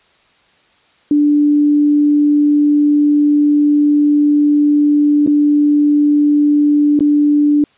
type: tone with dropouts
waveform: sine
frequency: 293.7 Hz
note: D4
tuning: in tune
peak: -8 dBFS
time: 1.11-7.64 s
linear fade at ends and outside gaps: 2 ms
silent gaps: 5.264-5.274 / 6.992-7.006 s
effects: white hiss -53 dBFS RMS until 7.77 s + resampled to 8000 Hz